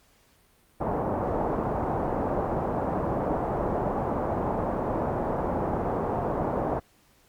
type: low-pass noise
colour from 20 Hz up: white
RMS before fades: -28 dBFS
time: 0.8-6.8 s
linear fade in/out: 10 ms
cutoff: 880 Hz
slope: 24 dB/octave
effects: pink hiss -62 dBFS RMS until 7.28 s + Opus 48 kbps